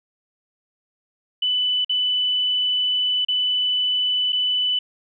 sine tone with dropouts, 2991 Hz, F#7, 18 cents sharp, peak -18 dBFS, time 1.42-4.79 s, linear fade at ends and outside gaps 5 ms, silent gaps 1.847-1.894 / 3.249-3.284 / 4.323-4.328 s, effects none

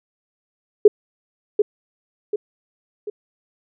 sine tone with echo, 417.3 Hz, G#4, 8 cents sharp, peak -4 dBFS, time 0.85-0.88 s, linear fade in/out 5 ms, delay 740 ms, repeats 3, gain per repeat -7 dB, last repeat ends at 3.1 s, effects none

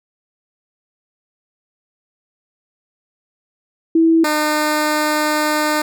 sine / 10% pulse tone pair in turn, 327 / 303.4 Hz, E4 / D#4, -14 / -44 cents, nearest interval minor second, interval 130 cents, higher first, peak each -9 / -7 dBFS, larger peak second, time 3.95-4.24 / 4.24-5.82 s, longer second, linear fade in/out 5 ms, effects none

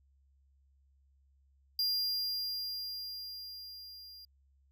square tone with level ramp, 4800 Hz, D8, 37 cents sharp, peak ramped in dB -29 to -50 dBFS, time 1.79-4.25 s, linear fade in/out 2 ms, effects added 68 Hz sine -65 dBFS peak until 4.71 s

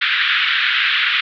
pink band-pass noise, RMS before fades -17 dBFS, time 0.01-1.21 s, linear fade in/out 10 ms, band 1400 to 3700 Hz, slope 48 dB/octave, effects none

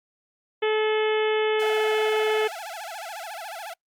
harmonic tone, 431.9 Hz, A4, 32 cents flat, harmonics 1 / 2 / 3 / 4 / 5 / 6 / 7 / 8, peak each -21 / -31 / -35 / -33 / -33 / -37 / -35 / -40 dBFS, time 0.62-2.48 s, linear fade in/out 10 ms
sawtooth tone with vibrato, 754 Hz, F#5, 32 cents sharp, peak -30 dBFS, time 1.59-3.74 s, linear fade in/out 10 ms, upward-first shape sine, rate 14 Hz, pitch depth 250 cents each way
effects noise-tail reverb RT60 0.1 s tail -26 dB re dry + Opus 48 kbps

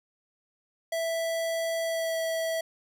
square tone with pitch glide, 659.3 to 652.9 Hz, E5 to E5, 0 to -17 cents, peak -28 dBFS, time 0.92-2.61 s, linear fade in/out 5 ms, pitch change -17 cents, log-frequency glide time 1.83-2.18 s, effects none

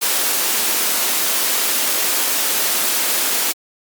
white high-pass noise, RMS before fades -18 dBFS, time 0.01-3.53 s, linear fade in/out 20 ms, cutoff 230 Hz, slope 24 dB/octave, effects Opus 48 kbps

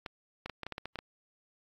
clicks, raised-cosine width 0.3 ms, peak -22 dBFS, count 10, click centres 0.062 / 0.46 / 0.497 / 0.633 / 0.666 / 0.723 / 0.781 / 0.856 / 0.957 / 0.989 s, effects AAC 64 kbps

